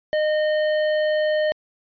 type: tone with hard clipping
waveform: triangle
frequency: 613 Hz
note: D#5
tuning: 26 cents flat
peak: -20 dBFS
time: 0.13-1.52 s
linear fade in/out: 0 ms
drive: 15 dB
effects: resampled to 11025 Hz